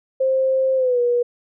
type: tone with pitch glide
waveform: sine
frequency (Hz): 527 to 483.3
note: C5 to B4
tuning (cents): +12 to -38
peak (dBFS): -15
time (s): 0.2-1.23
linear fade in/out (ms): 10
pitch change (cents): -150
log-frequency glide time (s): 0.76-1
effects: none